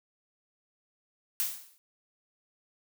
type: noise with exponential decay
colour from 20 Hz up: blue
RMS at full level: -27 dBFS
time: 1.4-1.78 s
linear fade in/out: 0 ms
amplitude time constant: 82 ms
effects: none